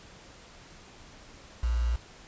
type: tone with quantisation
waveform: sine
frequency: 59 Hz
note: A#1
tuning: 22 cents sharp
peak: -24 dBFS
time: 1.63-1.96 s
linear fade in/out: 5 ms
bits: 7
effects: pink hiss -51 dBFS RMS until 2.27 s + resampled to 16000 Hz